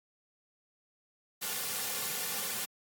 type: noise with comb filter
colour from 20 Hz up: white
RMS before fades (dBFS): -35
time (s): 1.41-2.66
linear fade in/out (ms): 20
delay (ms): 3.1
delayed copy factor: -0.7
effects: high-pass 150 Hz 12 dB/octave + AAC 64 kbps